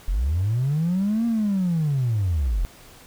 triangle linear two-way sweep, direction up then down, 38.4 to 235.8 to 38.4 Hz, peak -16 dBFS, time 0.08-2.65 s, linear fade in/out 0 ms, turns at 1.26 s, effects tanh soft clip ceiling -16 dBFS + pink hiss -48 dBFS RMS until 3.06 s

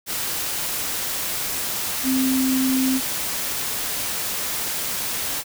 sine tone in noise, 261.6 Hz, C4, in tune, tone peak -18 dBFS, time 2.03-3.01 s, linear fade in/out 50 ms, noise white, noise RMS -26 dBFS, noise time 0.06-5.44 s, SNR +5 dB, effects none

